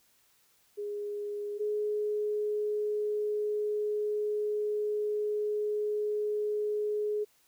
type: tone pair in turn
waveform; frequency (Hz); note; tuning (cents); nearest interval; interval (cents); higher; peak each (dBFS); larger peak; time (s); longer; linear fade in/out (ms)
sine; 412.8 / 420.3; G#4 / G#4; -10 / +21; unison; 31; second; -33 / -28; second; 0.77-1.59 / 1.59-7.25; second; 20
effects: white hiss -67 dBFS RMS until 7.47 s